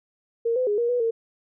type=tone with pitch steps; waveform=sine; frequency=463.1 / 508 / 414.3 / 473.2 / 489.7 / 456.5 Hz; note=A#4 / B4 / G#4 / A#4 / B4 / A#4; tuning=-11 / +49 / -4 / +26 / -15 / -36 cents; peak=-20 dBFS; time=0.45-1.11 s; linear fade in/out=10 ms; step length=110 ms; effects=none